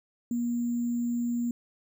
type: tone with sample-and-hold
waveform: sine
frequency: 238.4 Hz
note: A#3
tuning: 39 cents sharp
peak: -26 dBFS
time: 0.31-1.51 s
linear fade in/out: 2 ms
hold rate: 7350 Hz
effects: none